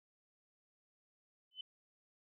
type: tone with exponential growth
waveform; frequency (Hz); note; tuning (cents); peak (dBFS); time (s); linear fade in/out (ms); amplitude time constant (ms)
sine; 3029; F#7; +40; -39; 1.51-1.61; 5; 20
effects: none